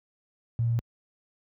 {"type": "tone with tanh clipping", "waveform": "triangle", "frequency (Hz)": 116.7, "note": "A#2", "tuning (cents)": 2, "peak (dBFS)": -22, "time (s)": [0.59, 0.79], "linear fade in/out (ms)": 0, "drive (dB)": 3, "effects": ["high-pass 60 Hz 12 dB/octave"]}